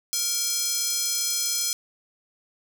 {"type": "tone with high-pass filter", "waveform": "square", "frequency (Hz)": 466.2, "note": "A#4", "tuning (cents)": 0, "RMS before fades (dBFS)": -26, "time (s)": [0.13, 1.73], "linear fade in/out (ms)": 0, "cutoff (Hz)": 5600, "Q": 1.8, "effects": []}